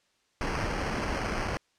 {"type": "noise with sample-and-hold", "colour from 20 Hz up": "pink", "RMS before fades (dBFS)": -31, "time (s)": [0.41, 1.57], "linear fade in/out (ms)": 0, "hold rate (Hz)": 3675, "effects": ["white hiss -70 dBFS RMS until 1.78 s", "low-pass 6000 Hz 12 dB/octave"]}